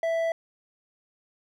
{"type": "tone with hard clipping", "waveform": "sine", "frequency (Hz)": 660, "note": "E5", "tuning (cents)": 2, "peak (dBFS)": -25, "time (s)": [0.03, 0.32], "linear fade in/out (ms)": 2, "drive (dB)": 6, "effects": []}